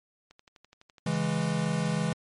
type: click train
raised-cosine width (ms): 0.2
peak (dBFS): -35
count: 11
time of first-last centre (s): 0.31-1.15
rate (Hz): 11.9
type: chord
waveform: square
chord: C# minor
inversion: none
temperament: equal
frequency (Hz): 138.59 / 164.81 / 207.7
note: C#3 / E3 / G#3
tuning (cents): 0 / 0 / 0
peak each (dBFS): -34 / -29 / -32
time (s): 1.06-2.13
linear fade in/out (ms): 5
effects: MP3 48 kbps